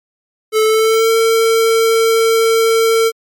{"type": "tone with pitch glide", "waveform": "square", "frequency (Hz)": [435.6, 452], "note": ["A4", "A4"], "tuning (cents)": [-17, 47], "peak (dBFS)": -10, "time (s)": [0.52, 3.12], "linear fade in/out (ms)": 50, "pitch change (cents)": 64, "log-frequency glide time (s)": [0.64, 1.11], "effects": ["MP3 96 kbps"]}